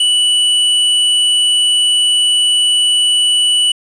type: tone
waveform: square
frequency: 2960 Hz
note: F#7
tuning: in tune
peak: -10 dBFS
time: 0-3.72 s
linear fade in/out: 5 ms
effects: resampled to 22050 Hz + 7-bit